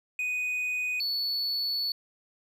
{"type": "tone pair in turn", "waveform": "triangle", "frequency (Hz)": [2489, 4435], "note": ["D#7", "C#8"], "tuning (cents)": [0, 0], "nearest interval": "minor seventh", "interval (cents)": 1000, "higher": "second", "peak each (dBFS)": -26, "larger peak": "neither", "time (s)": [[0.19, 1], [1, 1.92]], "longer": "second", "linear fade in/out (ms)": 2, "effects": []}